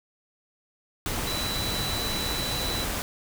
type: tone in noise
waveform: sine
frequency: 3963 Hz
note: B7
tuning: 5 cents sharp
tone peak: -31 dBFS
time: 1.27-2.84 s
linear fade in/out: 0 ms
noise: pink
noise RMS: -30 dBFS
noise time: 1.06-3.02 s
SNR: -4 dB
effects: none